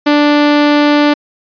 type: tone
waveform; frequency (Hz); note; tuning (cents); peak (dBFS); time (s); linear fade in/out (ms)
sawtooth; 293.7; D4; 0; -3; 0.06-1.14; 10
effects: resampled to 11025 Hz